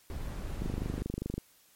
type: noise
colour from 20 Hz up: brown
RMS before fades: -37 dBFS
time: 0.1-1.02 s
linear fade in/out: 0 ms
type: click train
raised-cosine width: 3 ms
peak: -21 dBFS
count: 20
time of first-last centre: 0.62-1.38 s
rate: 25 Hz
effects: white hiss -63 dBFS RMS until 1.75 s + MP3 64 kbps